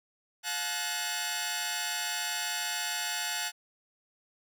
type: tone cluster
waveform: 10% pulse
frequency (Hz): 710 / 861 / 1500 / 1875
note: F5 / A5 / F#6 / A#6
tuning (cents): +28 / -38 / +23 / +10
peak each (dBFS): -30 / -28 / -27 / -30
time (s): 0.43-3.52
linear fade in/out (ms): 50
effects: none